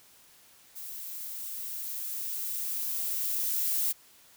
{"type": "noise with level ramp", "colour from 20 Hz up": "violet", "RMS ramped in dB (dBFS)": [-41, -28], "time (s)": [0.75, 3.93], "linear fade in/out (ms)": 20, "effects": ["white hiss -58 dBFS RMS until 4.36 s"]}